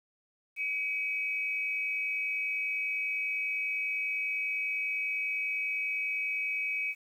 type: tone pair together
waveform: sine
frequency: 2275 / 2540 Hz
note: C#7 / D#7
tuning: +44 / +35 cents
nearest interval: major second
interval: 191 cents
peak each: -32 / -33 dBFS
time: 0.56-6.95 s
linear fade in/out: 50 ms
effects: 10-bit